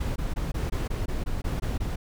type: noise bursts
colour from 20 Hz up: brown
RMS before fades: -28 dBFS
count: 11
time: 0-1.96 s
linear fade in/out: 10 ms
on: 160 ms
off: 20 ms
effects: none